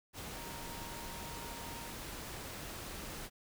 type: tone in noise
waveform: sine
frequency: 932.3 Hz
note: A#5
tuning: in tune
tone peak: -50 dBFS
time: 0.34-1.94 s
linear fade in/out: 50 ms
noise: pink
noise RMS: -45 dBFS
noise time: 0.13-3.3 s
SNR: -8 dB
effects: none